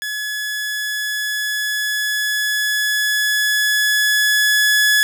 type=tone with level ramp; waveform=sawtooth; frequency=1700 Hz; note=G#6; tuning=40 cents sharp; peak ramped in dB=-19 to -8 dBFS; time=0.02-5.03 s; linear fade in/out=0 ms; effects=none